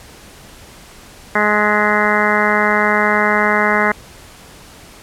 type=harmonic tone with a mistuned harmonic; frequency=210 Hz; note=G#3; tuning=19 cents sharp; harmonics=1 / 2 / 3 / 4 / 5 / 6 / 7 / 8 / 9 / 10; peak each=-21 / -21 / -21 / -21 / -21 / -21 / -21 / -21 / -21 / -21 dBFS; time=1.35-3.92 s; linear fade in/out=5 ms; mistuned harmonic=10; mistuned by=-32 cents; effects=pink hiss -40 dBFS RMS until 5.02 s + low-pass 12000 Hz 12 dB/octave